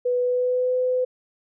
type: tone with pitch glide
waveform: sine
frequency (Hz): 493.9 to 505.7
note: B4 to B4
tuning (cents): 0 to +41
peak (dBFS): -19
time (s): 0.05-1.05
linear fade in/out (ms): 10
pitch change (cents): +41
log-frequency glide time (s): 0.2-0.76
effects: none